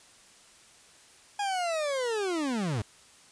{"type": "linear sweep", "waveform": "40% pulse", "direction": "down", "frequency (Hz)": [827, 95.1], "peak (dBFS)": -27, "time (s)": [1.39, 2.82], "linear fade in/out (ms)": 5, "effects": ["white hiss -56 dBFS RMS until 3.31 s", "resampled to 22050 Hz"]}